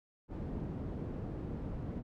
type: low-pass noise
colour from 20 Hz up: white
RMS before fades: -40 dBFS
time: 0.28-2.03 s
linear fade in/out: 50 ms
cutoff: 240 Hz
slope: 12 dB/octave
effects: none